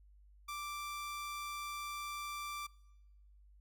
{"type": "tone", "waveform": "sawtooth", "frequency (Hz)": 1174.7, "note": "D6", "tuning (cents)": 0, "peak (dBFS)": -37, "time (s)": [0.48, 2.67], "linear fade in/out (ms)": 10, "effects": ["noise-tail reverb RT60 1.0 s tail -23 dB re dry", "added 50 Hz sine -59 dBFS peak until 3.6 s"]}